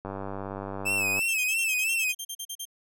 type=click train; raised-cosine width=1 ms; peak=-21 dBFS; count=113; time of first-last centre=0.05-1.192 s; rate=98.1 Hz
type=tone with vibrato; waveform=45% pulse; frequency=2601 Hz; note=E7; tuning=24 cents flat; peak=-24 dBFS; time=0.85-2.13 s; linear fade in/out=20 ms; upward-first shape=sine; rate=3 Hz; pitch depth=79 cents each way
type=tone bursts; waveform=15% pulse; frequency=3174 Hz; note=G7; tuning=21 cents sharp; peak=-26 dBFS; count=14; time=1.28-2.654 s; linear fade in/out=10 ms; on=61 ms; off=40 ms
effects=none